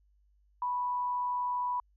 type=tone with frequency modulation; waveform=sine; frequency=985 Hz; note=B5; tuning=5 cents flat; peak=-29 dBFS; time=0.62-1.8 s; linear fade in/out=2 ms; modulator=113 Hz; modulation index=0.2; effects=added 50 Hz sine -64 dBFS peak until 1.96 s